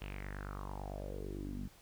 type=tone with low-pass filter sweep; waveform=sawtooth; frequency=49 Hz; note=G1; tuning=in tune; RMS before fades=-43 dBFS; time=0.01-1.68 s; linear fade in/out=10 ms; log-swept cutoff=2900 to 210 Hz; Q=5.4; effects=pink hiss -62 dBFS RMS until 1.81 s